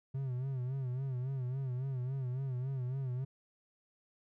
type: tone with vibrato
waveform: triangle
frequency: 130 Hz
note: C3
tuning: 11 cents flat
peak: -32 dBFS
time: 0.14-3.25 s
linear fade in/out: 10 ms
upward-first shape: sine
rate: 3.6 Hz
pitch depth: 92 cents each way
effects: none